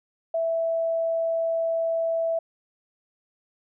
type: tone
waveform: sine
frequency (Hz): 659.3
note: E5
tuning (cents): 0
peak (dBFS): -22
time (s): 0.34-2.39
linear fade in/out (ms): 5
effects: none